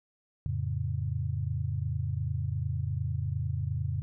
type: chord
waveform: sine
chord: F augmented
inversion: none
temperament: equal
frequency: 87.31 / 110 / 138.59 Hz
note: F2 / A2 / C#3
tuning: 0 / 0 / 0 cents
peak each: -33 dBFS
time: 0.46-4.02 s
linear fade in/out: 0 ms
effects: none